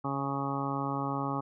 harmonic tone, 138.59 Hz, C#3, in tune, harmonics 1 / 2 / 3 / 4 / 5 / 6 / 7 / 8 / 9, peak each -36 / -35 / -42 / -42 / -44 / -37 / -44 / -37 / -40 dBFS, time 0.04-1.41 s, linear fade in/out 10 ms, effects none

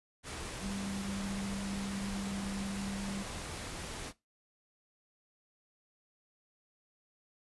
sine tone in noise, 197.2 Hz, G3, 11 cents sharp, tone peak -37 dBFS, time 0.6-3.25 s, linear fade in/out 50 ms, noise pink, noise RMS -42 dBFS, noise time 0.23-4.13 s, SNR +2 dB, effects noise-tail reverb RT60 0.2 s tail -18 dB re dry + resampled to 24000 Hz

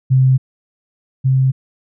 sine tone pair in turn, 130.81 / 131.95 Hz, C3 / C3, 0 / +15 cents, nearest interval unison, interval 15 cents, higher second, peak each -8 / -10 dBFS, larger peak first, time 0.1-0.38 / 1.24-1.52 s, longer neither, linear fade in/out 20 ms, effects none

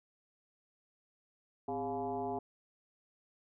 sine tone with frequency modulation, 554.4 Hz, C#5, in tune, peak -34 dBFS, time 1.68-2.39 s, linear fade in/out 5 ms, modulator 148 Hz, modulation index 2.2, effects none

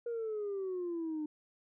sine exponential sweep, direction down, 477.7 to 300 Hz, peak -33 dBFS, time 0.06-1.26 s, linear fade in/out 5 ms, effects tanh soft clip ceiling -32 dBFS

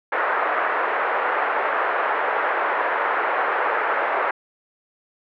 white band-pass noise, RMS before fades -22 dBFS, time 0.12-4.31 s, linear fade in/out 5 ms, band 450 to 1700 Hz, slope 24 dB/octave, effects low-pass 3000 Hz 12 dB/octave

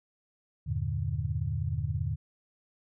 sine chord, E half-diminished seventh, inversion none, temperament equal with one note detuned, 81.13 / 98 / 116.54 / 146.83 Hz, E2 / G2 / Bb2 / D3, -27 / 0 / 0 / 0 cents, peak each -34 dBFS, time 0.66-2.16 s, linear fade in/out 20 ms, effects none

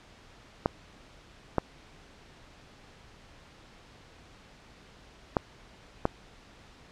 clicks, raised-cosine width 1 ms, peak -9 dBFS, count 4, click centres 0.659 / 1.583 / 5.368 / 6.054 s, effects pink hiss -54 dBFS RMS until 6.91 s + low-pass 5000 Hz 12 dB/octave

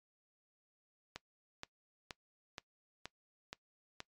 click train, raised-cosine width 0.2 ms, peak -25 dBFS, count 7, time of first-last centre 1.16-4.004 s, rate 2.11 Hz, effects noise-tail reverb RT60 0.1 s tail -21 dB re dry + MP3 96 kbps

